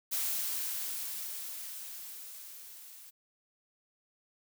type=noise with level ramp; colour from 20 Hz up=blue; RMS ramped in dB=-32 to -52 dBFS; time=0.11-3.11 s; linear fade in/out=20 ms; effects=none